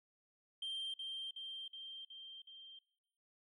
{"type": "tone with echo", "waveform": "sine", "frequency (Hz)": 3160, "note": "G7", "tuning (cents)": 13, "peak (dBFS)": -37, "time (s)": [0.62, 0.94], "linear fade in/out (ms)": 5, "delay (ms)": 370, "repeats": 5, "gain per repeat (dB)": -3, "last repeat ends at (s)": 2.79, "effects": ["noise-tail reverb RT60 0.8 s tail -22 dB re dry", "tanh soft clip ceiling -38 dBFS"]}